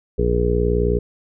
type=harmonic tone; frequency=59.6 Hz; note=A#1; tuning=39 cents sharp; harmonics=1 / 2 / 3 / 4 / 5 / 6 / 7 / 8; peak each=-20 / -25 / -25 / -31 / -31 / -30 / -20 / -25 dBFS; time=0.18-0.99 s; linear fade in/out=10 ms; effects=none